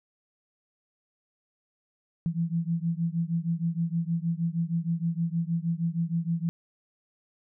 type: beating tone pair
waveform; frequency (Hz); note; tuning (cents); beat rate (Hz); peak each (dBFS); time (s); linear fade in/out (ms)
sine; 164.81 / 171.21; E3 / F3; 0 / -34; 6.4; -28 / -29; 2.26-6.49; 0
effects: none